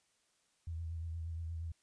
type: tone with vibrato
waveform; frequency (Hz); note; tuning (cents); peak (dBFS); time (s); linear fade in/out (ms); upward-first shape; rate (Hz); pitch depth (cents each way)
sine; 82.41; E2; 0; -38; 0.67-1.72; 5; triangle; 8.5; 49
effects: white hiss -75 dBFS RMS until 1.82 s + resampled to 22050 Hz